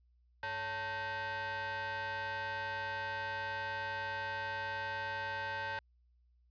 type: ring-modulated tone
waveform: 35% pulse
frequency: 329.6 Hz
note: E4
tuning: in tune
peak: -32 dBFS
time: 0.43-5.79 s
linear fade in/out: 2 ms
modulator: 1220 Hz
effects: added 60 Hz sine -66 dBFS peak until 6.5 s + resampled to 11025 Hz